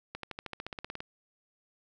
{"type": "accelerating click train", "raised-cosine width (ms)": 0.3, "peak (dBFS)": -22, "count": 14, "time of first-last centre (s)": [0.15, 1.004], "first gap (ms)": 83, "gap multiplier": 0.96, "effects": []}